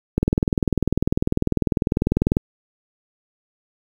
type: click train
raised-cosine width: 3 ms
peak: -4 dBFS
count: 45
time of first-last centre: 0.18-2.369 s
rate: 20.1 Hz
effects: 7-bit

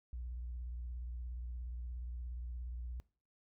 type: tone with vibrato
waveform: sine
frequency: 60.3 Hz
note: B1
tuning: 41 cents flat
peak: -39 dBFS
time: 0.13-3 s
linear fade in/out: 0 ms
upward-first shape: sine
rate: 17 Hz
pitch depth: 100 cents each way
effects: noise-tail reverb RT60 0.4 s tail -22 dB re dry + tanh soft clip ceiling -37 dBFS

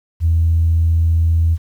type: tone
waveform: sine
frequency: 82.41 Hz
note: E2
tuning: in tune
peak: -10 dBFS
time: 0.2-1.58 s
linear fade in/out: 50 ms
effects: tanh soft clip ceiling -6 dBFS + 8-bit

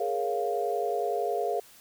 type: chord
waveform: sine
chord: Bb minor seventh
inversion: third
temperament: equal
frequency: 415.3 / 466.2 / 554.4 / 698.5 Hz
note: Ab4 / Bb4 / Db5 / F5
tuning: 0 / 0 / 0 / 0 cents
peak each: -31 / -32 / -35 / -30 dBFS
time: 0-1.6 s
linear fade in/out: 5 ms
effects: white hiss -54 dBFS RMS until 1.8 s

